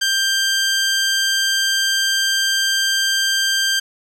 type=tone; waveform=15% pulse; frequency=1580 Hz; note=G6; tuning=13 cents sharp; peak=-9 dBFS; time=0.01-3.8 s; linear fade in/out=10 ms; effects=low-pass 12000 Hz 12 dB/octave + 8-bit